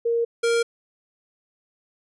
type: tone pair in turn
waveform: sine / square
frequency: 466.2 / 466.2 Hz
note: A#4 / A#4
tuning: 0 / 0 cents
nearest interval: unison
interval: 0 cents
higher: neither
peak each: -19 dBFS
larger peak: neither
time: 0.05-0.25 / 0.43-0.63 s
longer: neither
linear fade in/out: 10 ms
effects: resampled to 24000 Hz